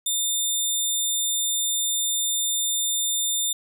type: tone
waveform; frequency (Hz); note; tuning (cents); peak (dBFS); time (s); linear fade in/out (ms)
15% pulse; 3600; A7; +39; -15; 0.06-3.53; 5
effects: none